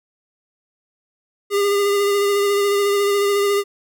square tone with vibrato, 403.9 Hz, G#4, 48 cents flat, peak -16 dBFS, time 1.5-3.64 s, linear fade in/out 50 ms, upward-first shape sine, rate 14 Hz, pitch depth 22 cents each way, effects none

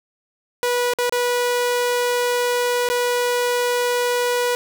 sawtooth tone with dropouts, 488.3 Hz, B4, 20 cents flat, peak -14 dBFS, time 0.63-4.55 s, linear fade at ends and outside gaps 0 ms, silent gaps 0.936-0.986 / 1.095-1.124 / 2.888-2.9 s, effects none

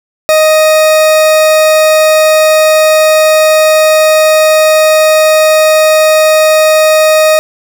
40% pulse tone, 624 Hz, D#5, 5 cents sharp, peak -3 dBFS, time 0.29-7.39 s, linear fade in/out 0 ms, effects none

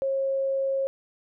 sine tone, 541 Hz, C#5, 42 cents flat, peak -23 dBFS, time 0.02-0.87 s, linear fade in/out 0 ms, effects none

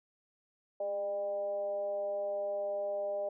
sine tone with frequency modulation, 603 Hz, D5, 46 cents sharp, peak -32 dBFS, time 0.8-3.29 s, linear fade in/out 5 ms, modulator 197 Hz, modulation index 0.46, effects none

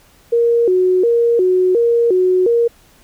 sine tone with vibrato, 415.3 Hz, G#4, in tune, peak -10 dBFS, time 0.32-2.68 s, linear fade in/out 10 ms, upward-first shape square, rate 1.4 Hz, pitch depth 210 cents each way, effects pink hiss -50 dBFS RMS until 3.03 s

